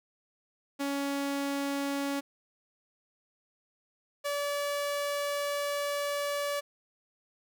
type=tone pair in turn; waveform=sawtooth; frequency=280 / 575.1 Hz; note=C#4 / D5; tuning=+18 / -36 cents; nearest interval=octave; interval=1246 cents; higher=second; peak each=-26 dBFS; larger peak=neither; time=0.79-2.21 / 4.24-6.61 s; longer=second; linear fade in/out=20 ms; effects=none